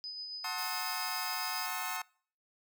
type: tone with tremolo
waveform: sine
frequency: 5000 Hz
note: D#8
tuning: 8 cents sharp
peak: -38 dBFS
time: 0.04-1.66 s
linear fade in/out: 0 ms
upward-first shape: sine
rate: 7.3 Hz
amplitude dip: 30%
type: chord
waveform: 25% pulse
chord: F# diminished seventh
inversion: none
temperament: just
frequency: 740 / 888 / 1065.6 / 1278.7 Hz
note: F#5 / A5 / C6 / Eb6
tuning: 0 / +16 / +31 / +47 cents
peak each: -38 dBFS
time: 0.44-2.02 s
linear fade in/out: 5 ms
type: noise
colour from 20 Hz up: blue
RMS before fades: -43 dBFS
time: 0.58-1.97 s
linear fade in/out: 5 ms
effects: noise-tail reverb RT60 0.5 s tail -25 dB re dry